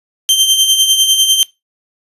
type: tone with tremolo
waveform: sawtooth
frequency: 3136 Hz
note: G7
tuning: in tune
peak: -3 dBFS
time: 0.29-1.43 s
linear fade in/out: 0 ms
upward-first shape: sine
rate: 10 Hz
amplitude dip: 55%
effects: noise-tail reverb RT60 0.2 s tail -20 dB re dry + resampled to 32000 Hz